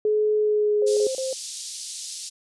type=tone with pitch glide; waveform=sine; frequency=425.5 to 418.4 Hz; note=G#4 to G#4; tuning=+42 to +13 cents; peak=-18 dBFS; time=0.05-1.07 s; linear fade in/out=2 ms; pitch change=-29 cents; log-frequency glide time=0.37-0.73 s
type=tone bursts; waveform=sine; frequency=525 Hz; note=C5; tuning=6 cents sharp; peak=-25 dBFS; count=3; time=0.82-1.33 s; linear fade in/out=2 ms; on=150 ms; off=30 ms
type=band-pass noise; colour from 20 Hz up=pink; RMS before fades=-35 dBFS; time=0.86-2.3 s; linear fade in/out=20 ms; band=4300 to 9900 Hz; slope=24 dB/octave
effects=resampled to 24000 Hz